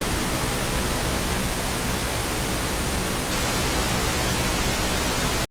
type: noise with comb filter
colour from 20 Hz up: pink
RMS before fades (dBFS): -23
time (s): 0.01-5.45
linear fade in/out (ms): 5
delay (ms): 16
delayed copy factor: +0.6
effects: low-pass 10000 Hz 12 dB/octave + Opus 24 kbps